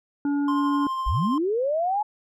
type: harmonic tone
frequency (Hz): 286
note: D4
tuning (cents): -46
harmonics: 1 / 3 / 5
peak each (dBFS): -21 / -37 / -40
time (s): 0.25-0.87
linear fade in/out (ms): 2
type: tone with tremolo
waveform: triangle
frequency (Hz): 1051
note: C6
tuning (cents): +7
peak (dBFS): -22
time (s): 0.48-1.38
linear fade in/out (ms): 2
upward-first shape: triangle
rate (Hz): 12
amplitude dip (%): 30
type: linear sweep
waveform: sine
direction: up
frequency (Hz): 36 to 860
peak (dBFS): -21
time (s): 1.06-2.03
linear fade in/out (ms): 10
effects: none